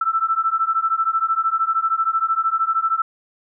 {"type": "beating tone pair", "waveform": "sine", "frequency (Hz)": [1320, 1333], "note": ["E6", "E6"], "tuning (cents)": [2, 19], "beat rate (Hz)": 13, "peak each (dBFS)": -20, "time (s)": [0.01, 3.02], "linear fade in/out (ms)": 5, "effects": []}